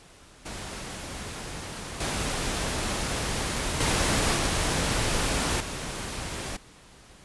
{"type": "noise with level steps", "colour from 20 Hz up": "pink", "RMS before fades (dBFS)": [-37, -29, -24, -26, -34], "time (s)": [0.45, 6.57], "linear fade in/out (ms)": 10, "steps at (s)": [2, 3.8, 4.36, 5.6], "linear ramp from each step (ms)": 5, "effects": ["pink hiss -52 dBFS RMS until 7.24 s", "resampled to 24000 Hz"]}